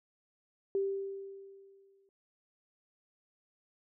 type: tone with exponential decay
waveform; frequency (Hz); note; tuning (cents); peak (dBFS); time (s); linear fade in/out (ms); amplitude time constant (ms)
sine; 392; G4; 0; -27; 0.75-2.09; 1; 290
effects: none